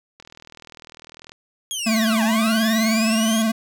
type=click train; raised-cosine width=0.2 ms; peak=-24 dBFS; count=46; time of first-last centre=0.2-1.319 s; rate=40.2 Hz
type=linear two-way sweep; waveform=20% pulse; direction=down then up; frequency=3347 to 790 to 3347 Hz; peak=-19 dBFS; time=1.71-3.42 s; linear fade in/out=0 ms; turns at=2.23 s
type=tone with vibrato; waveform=square; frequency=221.7 Hz; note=A3; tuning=13 cents sharp; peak=-18 dBFS; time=1.86-3.52 s; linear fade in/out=10 ms; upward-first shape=sine; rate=19 Hz; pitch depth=41 cents each way
effects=none